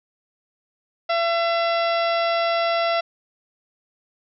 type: harmonic tone with a mistuned harmonic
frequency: 675 Hz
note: E5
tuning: 41 cents sharp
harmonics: 1 / 2 / 3 / 4 / 5 / 6 / 7 / 8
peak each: -20 / -26 / -30 / -32 / -34 / -36 / -37 / -38 dBFS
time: 1.09-3.01 s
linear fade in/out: 10 ms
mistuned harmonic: 6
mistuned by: -43 cents
effects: none